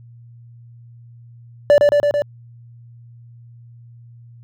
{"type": "tone with echo", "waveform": "triangle", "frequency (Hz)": 582, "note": "D5", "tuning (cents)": -16, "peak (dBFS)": -5, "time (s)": [1.7, 1.78], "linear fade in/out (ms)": 0, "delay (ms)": 110, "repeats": 4, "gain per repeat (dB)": -2, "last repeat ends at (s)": 2.22, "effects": ["added 118 Hz sine -40 dBFS peak until 4.43 s"]}